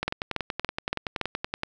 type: two click trains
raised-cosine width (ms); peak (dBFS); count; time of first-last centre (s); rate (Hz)
0.3; -10 / -12; 5 / 18; 0.08-1.213 / 0.03-1.634; 3.53 / 10.6
effects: none